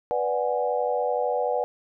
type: chord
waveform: sine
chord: G# half-diminished seventh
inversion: first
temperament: equal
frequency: 493.9 / 587.3 / 740 / 830.6 Hz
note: B4 / D5 / F#5 / G#5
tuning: 0 / 0 / 0 / 0 cents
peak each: -26 / -28 / -28 / -31 dBFS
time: 0.11-1.64 s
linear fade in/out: 0 ms
effects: none